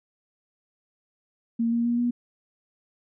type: tone with pitch steps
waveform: sine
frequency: 231.1 / 234.5 / 237.9 / 241.3 Hz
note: A#3 / A#3 / A#3 / B3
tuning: -15 / +11 / +35 / -40 cents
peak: -21 dBFS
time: 1.59-2.11 s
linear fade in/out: 10 ms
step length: 130 ms
effects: none